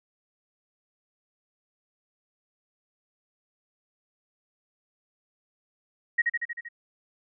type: tone with echo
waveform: sine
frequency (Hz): 1888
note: A#6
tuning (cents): +22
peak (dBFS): -18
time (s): 6.18-6.22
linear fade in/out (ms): 10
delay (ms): 78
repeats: 6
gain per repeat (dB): -3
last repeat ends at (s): 6.688
effects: none